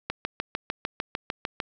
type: click train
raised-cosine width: 0.3 ms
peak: -12 dBFS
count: 11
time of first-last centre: 0.1-1.602 s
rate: 6.66 Hz
effects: none